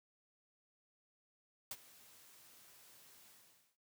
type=noise with ADSR envelope; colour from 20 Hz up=white; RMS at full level=-42 dBFS; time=1.71-3.77 s; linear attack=3 ms; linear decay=42 ms; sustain=-20 dB; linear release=510 ms; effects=noise-tail reverb RT60 0.2 s tail -21 dB re dry + high-pass 80 Hz 12 dB/octave